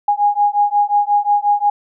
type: beating tone pair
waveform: sine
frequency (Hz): 820 / 825.6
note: G#5 / G#5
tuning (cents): -22 / -10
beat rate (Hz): 5.6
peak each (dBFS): -15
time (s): 0.08-1.7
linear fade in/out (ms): 5
effects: none